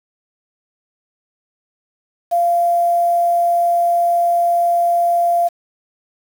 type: tone with quantisation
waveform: sine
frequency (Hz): 691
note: F5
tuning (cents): -19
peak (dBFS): -12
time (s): 2.31-5.49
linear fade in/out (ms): 20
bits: 6
effects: none